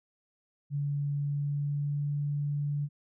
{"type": "tone with pitch glide", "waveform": "sine", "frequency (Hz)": [143.4, 144.98], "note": ["D3", "D3"], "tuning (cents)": [-41, -22], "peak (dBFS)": -28, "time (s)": [0.7, 2.89], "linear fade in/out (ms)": 50, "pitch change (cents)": 19, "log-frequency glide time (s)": [1.14, 2.11], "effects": []}